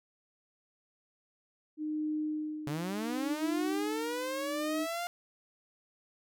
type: tone with tremolo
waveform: sine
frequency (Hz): 306.1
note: D#4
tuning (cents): -28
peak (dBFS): -30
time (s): 1.77-4.87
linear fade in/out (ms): 50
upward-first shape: sine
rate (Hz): 0.7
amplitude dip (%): 75
type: linear sweep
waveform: sawtooth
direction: up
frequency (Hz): 137.3 to 707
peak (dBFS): -30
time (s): 2.67-5.07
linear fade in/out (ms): 0
effects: none